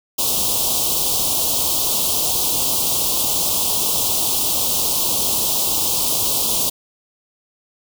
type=band-stop noise; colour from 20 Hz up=white; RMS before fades=-19 dBFS; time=0.18-6.7 s; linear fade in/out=10 ms; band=1100 to 2900 Hz; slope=48 dB/octave; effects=none